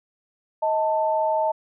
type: tone pair together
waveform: sine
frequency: 631 / 886.5 Hz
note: D#5 / A5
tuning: +24 / +13 cents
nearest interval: tritone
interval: 589 cents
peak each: -22 dBFS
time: 0.62-1.52 s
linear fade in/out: 10 ms
effects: none